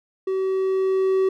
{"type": "tone with level ramp", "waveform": "triangle", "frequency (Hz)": 380.7, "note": "F#4", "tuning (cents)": 49, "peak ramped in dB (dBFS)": [-19, -14], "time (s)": [0.27, 1.29], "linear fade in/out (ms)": 5, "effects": []}